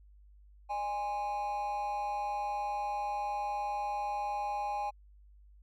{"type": "tone with amplitude modulation", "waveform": "triangle", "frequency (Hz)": 822, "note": "G#5", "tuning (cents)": -18, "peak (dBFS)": -27, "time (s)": [0.69, 4.91], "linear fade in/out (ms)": 20, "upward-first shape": "sine", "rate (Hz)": 221, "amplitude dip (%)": 70, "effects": ["added 50 Hz sine -55 dBFS peak until 5.62 s"]}